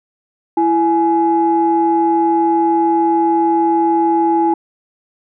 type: tone pair together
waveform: sine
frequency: 333.4 / 840 Hz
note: E4 / G#5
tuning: +20 / +19 cents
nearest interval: octave + major third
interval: 1599 cents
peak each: -13 dBFS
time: 0.57-4.54 s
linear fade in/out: 5 ms
effects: tanh soft clip ceiling -3 dBFS